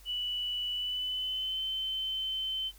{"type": "tone with pitch glide", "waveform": "sine", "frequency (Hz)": [2960, 3075], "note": ["F#7", "G7"], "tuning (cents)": [0, -34], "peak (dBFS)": -31, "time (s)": [0.05, 2.72], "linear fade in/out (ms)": 50, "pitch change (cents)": 66, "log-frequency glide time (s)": [0.72, 1.63], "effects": ["added 47 Hz sine -53 dBFS peak until 2.78 s", "white hiss -59 dBFS RMS until 2.78 s"]}